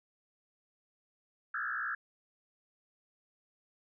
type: tone with frequency modulation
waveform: sine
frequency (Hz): 1506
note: F#6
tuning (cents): +30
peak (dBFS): -33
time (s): 1.54-1.95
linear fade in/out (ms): 5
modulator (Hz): 61.9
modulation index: 3.5
effects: none